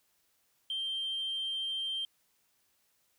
sine tone, 3153 Hz, G7, 9 cents sharp, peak -31 dBFS, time 0.7-2.05 s, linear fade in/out 2 ms, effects tanh soft clip ceiling -29 dBFS + white hiss -73 dBFS RMS until 3.18 s

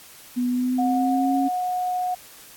sine tone with pitch glide, 246.7 to 272.2 Hz, B3 to C#4, -2 to -31 cents, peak -20 dBFS, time 0.36-1.49 s, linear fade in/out 20 ms, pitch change +171 cents, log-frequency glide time 0.48-1.36 s
sine tone, 728 Hz, F#5, 28 cents flat, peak -22 dBFS, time 0.78-2.15 s, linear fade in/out 10 ms
effects white hiss -46 dBFS RMS until 2.56 s + AAC 64 kbps

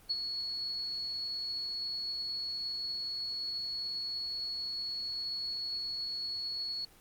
sine tone with ADSR envelope, 4372 Hz, C#8, 25 cents flat, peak -27 dBFS, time 0.09-6.85 s, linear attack 18 ms, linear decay 31 ms, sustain -6 dB, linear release 6 ms, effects pink hiss -59 dBFS RMS until 7 s + Opus 24 kbps

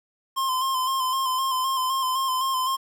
square tone with vibrato, 1046.5 Hz, C6, in tune, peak -23 dBFS, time 0.36-2.77 s, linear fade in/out 20 ms, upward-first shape square, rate 3.9 Hz, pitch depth 33 cents each way, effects 9-bit

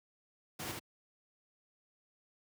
pink noise with echo, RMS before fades -41 dBFS, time 0.59-0.72 s, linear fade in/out 10 ms, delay 76 ms, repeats 1, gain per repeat -2 dB, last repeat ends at 0.796 s, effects high-pass 100 Hz 12 dB/octave

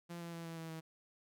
sawtooth tone with pitch steps, 171.6 / 169.43 / 167.29 / 165.18 / 163.1 / 161.04 Hz, F3 / E3 / E3 / E3 / E3 / E3, -30 / +48 / +26 / +4 / -18 / -40 cents, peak -40 dBFS, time 0.09-0.81 s, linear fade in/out 20 ms, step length 120 ms, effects none

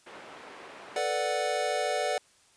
pink band-pass noise, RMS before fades -47 dBFS, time 0.06-1 s, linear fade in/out 10 ms, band 390 to 2400 Hz, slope 12 dB/octave
square chord, B minor seventh, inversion third, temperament equal, 440 / 493.9 / 587.3 / 740 Hz, A4 / B4 / D5 / F#5, 0 / 0 / 0 / 0 cents, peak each -36 / -35 / -32 / -32 dBFS, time 0.96-2.18 s, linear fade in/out 2 ms
effects white hiss -62 dBFS RMS until 2.56 s + resampled to 22050 Hz

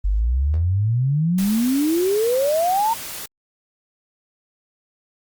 sine exponential sweep, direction up, 46.25 to 937 Hz, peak -16 dBFS, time 0.04-2.94 s, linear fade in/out 10 ms
white noise, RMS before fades -32 dBFS, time 1.38-3.26 s, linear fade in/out 5 ms
effects Opus 32 kbps

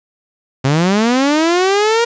sawtooth linear sweep, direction up, 128.1 to 475.7 Hz, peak -7 dBFS, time 0.64-2.05 s, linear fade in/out 10 ms, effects resampled to 16000 Hz + 7-bit

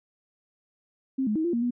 sine tone with pitch steps, 265.4 / 212.2 / 317 / 344.8 / 235.4 / 243.2 Hz, C4 / G#3 / D#4 / F4 / A#3 / B3, +25 / +38 / +32 / -22 / +17 / -26 cents, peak -23 dBFS, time 1.18-1.708 s, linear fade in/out 10 ms, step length 88 ms, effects none

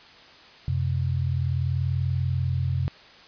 sine tone pair together, 90.37 / 130.81 Hz, F#2 / C3, -40 / 0 cents, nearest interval tritone, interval 640 cents, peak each -25 dBFS, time 0.68-2.88 s, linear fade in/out 0 ms, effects white hiss -49 dBFS RMS until 3.27 s + resampled to 11025 Hz

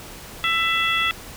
harmonic tone with a mistuned harmonic, 665 Hz, E5, 15 cents sharp, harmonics 2 / 3 / 4 / 5, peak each -24 / -24 / -24 / -24 dBFS, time 0.44-1.11 s, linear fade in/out 0 ms, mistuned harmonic 5, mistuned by +19 cents, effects pink hiss -39 dBFS RMS until 1.36 s

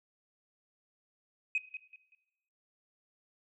sine tone with echo, 2524 Hz, D#7, 24 cents sharp, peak -26 dBFS, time 1.55-1.58 s, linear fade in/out 2 ms, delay 190 ms, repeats 3, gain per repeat -11 dB, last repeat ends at 2.15 s, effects noise-tail reverb RT60 1.0 s tail -17 dB re dry + tanh soft clip ceiling -23 dBFS

